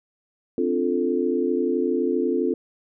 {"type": "chord", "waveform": "sine", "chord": "D minor seventh", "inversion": "third", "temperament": "equal", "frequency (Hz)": [261.6, 293.7, 349.2, 440], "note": ["C4", "D4", "F4", "A4"], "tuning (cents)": [0, 0, 0, 0], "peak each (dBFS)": [-25, -29, -24, -25], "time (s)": [0.58, 2.54], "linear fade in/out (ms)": 2, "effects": []}